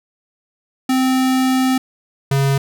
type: tone pair in turn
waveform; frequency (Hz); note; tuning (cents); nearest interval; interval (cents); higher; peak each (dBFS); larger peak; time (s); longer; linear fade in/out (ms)
square; 259.7 / 137.57; C4 / C#3; -13 / -13; major seventh; 1100; first; -14; neither; 0.89-1.78 / 2.31-2.58; first; 5
effects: none